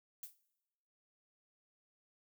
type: noise with exponential decay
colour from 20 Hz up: violet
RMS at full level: -43 dBFS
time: 0.23-0.38 s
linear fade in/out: 1 ms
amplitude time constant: 31 ms
effects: noise-tail reverb RT60 1.0 s tail -20 dB re dry